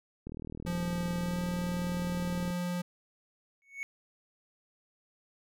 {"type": "click train", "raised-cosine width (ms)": 3, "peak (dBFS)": -28, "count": 89, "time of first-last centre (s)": [0.27, 2.504], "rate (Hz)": 39.4}
{"type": "tone with pitch glide", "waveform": "square", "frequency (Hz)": [174.61, 177.05], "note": ["F3", "F3"], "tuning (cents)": [0, 24], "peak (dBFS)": -32, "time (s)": [0.66, 2.82], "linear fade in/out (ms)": 10, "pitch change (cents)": 24, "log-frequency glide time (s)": [1.18, 1.39]}
{"type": "tone with exponential growth", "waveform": "triangle", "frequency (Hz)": 2217, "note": "C#7", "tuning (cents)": 0, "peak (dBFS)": -30, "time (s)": [3.62, 3.83], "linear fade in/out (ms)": 0, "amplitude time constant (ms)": 45}
{"effects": []}